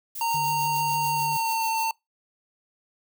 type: noise with tremolo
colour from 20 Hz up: violet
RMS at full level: -34 dBFS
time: 0.15-1.91 s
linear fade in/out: 5 ms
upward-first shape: sine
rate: 6.8 Hz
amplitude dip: 60%
type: tone with pitch glide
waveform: square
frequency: 923 to 901.4 Hz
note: A#5 to A5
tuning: -17 to +42 cents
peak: -24 dBFS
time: 0.21-1.91 s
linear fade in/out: 2 ms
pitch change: -41 cents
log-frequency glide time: 1.04-1.7 s
type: tone with vibrato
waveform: triangle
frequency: 145.9 Hz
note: D3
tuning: 11 cents flat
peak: -32 dBFS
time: 0.34-1.37 s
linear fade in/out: 5 ms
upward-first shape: triangle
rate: 6.5 Hz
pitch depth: 37 cents each way
effects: noise-tail reverb RT60 0.2 s tail -26 dB re dry